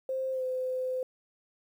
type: tone with pitch glide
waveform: sine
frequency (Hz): 525 to 512.4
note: C5 to C5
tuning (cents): +6 to -36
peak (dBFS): -29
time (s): 0.09-1.03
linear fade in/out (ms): 2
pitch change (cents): -42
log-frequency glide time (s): 0.32-0.44
effects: 10-bit